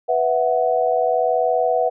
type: chord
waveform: sine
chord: B suspended fourth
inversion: none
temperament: equal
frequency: 493.9 / 659.3 / 740 Hz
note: B4 / E5 / F#5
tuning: 0 / 0 / 0 cents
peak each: -20 dBFS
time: 0.08-1.9 s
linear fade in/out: 20 ms
effects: none